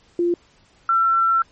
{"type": "tone pair in turn", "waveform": "sine", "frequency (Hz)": [346.9, 1348.1], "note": ["F4", "E6"], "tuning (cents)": [-12, 38], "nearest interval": "2 octaves", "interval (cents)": 2350, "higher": "second", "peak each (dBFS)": [-16, -14], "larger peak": "second", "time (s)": [[0.19, 0.34], [0.89, 1.42]], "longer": "second", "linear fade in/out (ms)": 2, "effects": ["pink hiss -56 dBFS RMS until 1.51 s", "MP3 32 kbps"]}